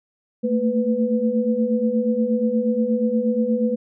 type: tone cluster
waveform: sine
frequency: 221.2 / 229.6 / 497.6 Hz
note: A3 / A#3 / B4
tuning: +9 / -26 / +13 cents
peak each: -22 dBFS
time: 0.43-3.76 s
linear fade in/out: 20 ms
effects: none